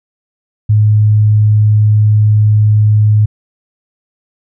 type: tone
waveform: sine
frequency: 106.3 Hz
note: G#2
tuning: 41 cents sharp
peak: -5 dBFS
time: 0.69-3.26 s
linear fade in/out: 10 ms
effects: none